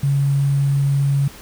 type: tone with sample-and-hold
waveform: sine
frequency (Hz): 139.6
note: C#3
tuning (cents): +13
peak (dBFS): -14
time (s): 0.03-1.28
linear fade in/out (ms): 5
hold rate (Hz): 8820
effects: pink hiss -40 dBFS RMS until 1.41 s